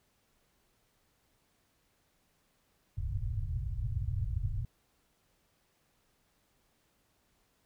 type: low-pass noise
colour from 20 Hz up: white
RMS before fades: -34 dBFS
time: 2.97-4.65 s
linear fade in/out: 5 ms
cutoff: 130 Hz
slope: 96 dB/octave
effects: pink hiss -73 dBFS RMS until 7.65 s